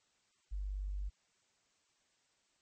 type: tone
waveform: sine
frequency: 49 Hz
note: G1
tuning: in tune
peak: -36 dBFS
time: 0.51-1.1 s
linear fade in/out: 20 ms
effects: white hiss -75 dBFS RMS until 2.61 s + MP3 32 kbps